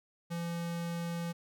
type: tone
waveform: square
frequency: 170 Hz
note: F3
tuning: 46 cents flat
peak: -35 dBFS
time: 0.3-1.33 s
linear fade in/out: 20 ms
effects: none